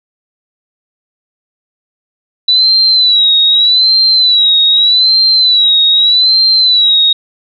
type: tone with vibrato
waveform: sine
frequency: 3951 Hz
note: B7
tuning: in tune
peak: -5 dBFS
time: 2.48-7.13 s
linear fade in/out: 5 ms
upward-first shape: sine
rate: 0.82 Hz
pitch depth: 88 cents each way
effects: none